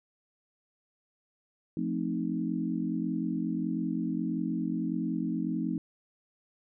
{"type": "chord", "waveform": "sine", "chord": "F dominant seventh", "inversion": "none", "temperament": "equal", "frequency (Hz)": [174.61, 220, 261.6, 311.1], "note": ["F3", "A3", "C4", "Eb4"], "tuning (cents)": [0, 0, 0, 0], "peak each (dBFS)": -34, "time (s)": [1.77, 5.78], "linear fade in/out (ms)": 2, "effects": []}